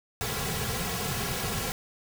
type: noise with comb filter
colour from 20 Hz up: pink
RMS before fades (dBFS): -31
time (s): 0.21-1.72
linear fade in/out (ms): 0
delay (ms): 3.3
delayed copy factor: -0.85
effects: none